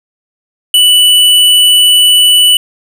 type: tone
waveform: square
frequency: 2969 Hz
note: F#7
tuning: 5 cents sharp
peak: -4 dBFS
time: 0.74-2.57 s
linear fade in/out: 2 ms
effects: none